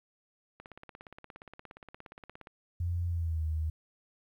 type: click train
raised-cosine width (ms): 0.3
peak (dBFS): -28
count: 33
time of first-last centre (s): 0.6-2.471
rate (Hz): 17.1
type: tone with pitch glide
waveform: sine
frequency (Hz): 86.8 to 78.68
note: F2 to D#2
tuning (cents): -10 to +20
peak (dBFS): -29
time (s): 2.8-3.7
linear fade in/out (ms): 5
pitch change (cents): -170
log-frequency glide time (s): 3.08-3.43
effects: low-pass 2000 Hz 12 dB/octave + 11-bit